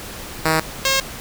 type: tone pair in turn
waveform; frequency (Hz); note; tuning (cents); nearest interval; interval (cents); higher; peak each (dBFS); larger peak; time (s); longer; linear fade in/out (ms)
5% pulse; 159 / 538.2; D#3 / C5; +38 / +49; octave + major sixth; 2111; second; -4; neither; 0.45-0.6 / 0.85-1; neither; 2
effects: pink hiss -33 dBFS RMS until 1.2 s